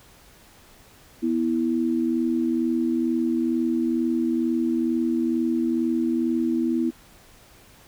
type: tone pair together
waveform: sine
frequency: 245.5 / 327.7 Hz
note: B3 / E4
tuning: -10 / -10 cents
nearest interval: perfect fourth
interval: 500 cents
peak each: -23 dBFS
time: 1.22-6.91 s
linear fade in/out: 20 ms
effects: pink hiss -52 dBFS RMS until 7.87 s